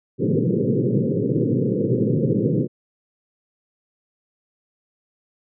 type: band-pass noise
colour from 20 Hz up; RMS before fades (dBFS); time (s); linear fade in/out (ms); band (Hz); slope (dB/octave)
pink; -20; 0.18-2.68; 50; 110 to 510; 96
effects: none